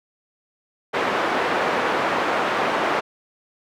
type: band-pass noise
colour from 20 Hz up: pink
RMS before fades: -22 dBFS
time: 0.93-3.01 s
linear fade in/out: 20 ms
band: 430 to 1800 Hz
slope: 12 dB/octave
effects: none